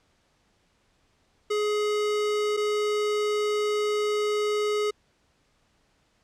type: tone pair in turn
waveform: square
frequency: 419.7 / 419.7 Hz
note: G#4 / G#4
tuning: +18 / +18 cents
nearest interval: unison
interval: 0 cents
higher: neither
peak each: -24 dBFS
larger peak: neither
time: 1.5-2.57 / 2.57-4.91 s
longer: second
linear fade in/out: 10 ms
effects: pink hiss -67 dBFS RMS until 6.23 s + low-pass 7000 Hz 12 dB/octave